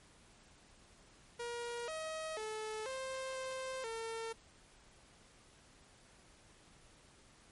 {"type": "tone with pitch steps", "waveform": "sawtooth", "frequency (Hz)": [475.1, 634, 433.7, 526, 523, 452.9], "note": ["A#4", "D#5", "A4", "C5", "C5", "A#4"], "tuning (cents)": [33, 32, -25, 9, -1, -50], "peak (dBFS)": -36, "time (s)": [1.39, 4.33], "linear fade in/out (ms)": 10, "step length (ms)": 490, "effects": ["pink hiss -63 dBFS RMS until 7.51 s", "MP3 48 kbps"]}